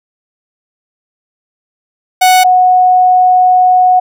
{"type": "tone pair in turn", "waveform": ["45% pulse", "sine"], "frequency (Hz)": [740, 734], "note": ["F#5", "F#5"], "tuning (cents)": [0, -14], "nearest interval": "unison", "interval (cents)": 14, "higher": "first", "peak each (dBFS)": -4, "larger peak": "neither", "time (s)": [[2.21, 2.44], [2.44, 4]], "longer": "second", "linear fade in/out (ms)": 10, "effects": []}